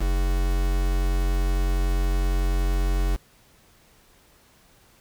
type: tone with quantisation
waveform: triangle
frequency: 45.36 Hz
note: F#1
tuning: 34 cents flat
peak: -18 dBFS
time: 0-3.17 s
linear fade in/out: 20 ms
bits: 5
effects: pink hiss -57 dBFS RMS until 5 s